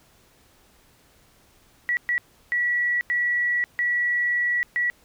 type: tone bursts at uneven times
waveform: sine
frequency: 1939 Hz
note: B6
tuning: 32 cents flat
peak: -20 dBFS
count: 6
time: 1.89-1.97 / 2.09-2.18 / 2.52-3.01 / 3.1-3.64 / 3.79-4.63 / 4.76-4.9 s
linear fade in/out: 0 ms
effects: pink hiss -58 dBFS RMS until 5.04 s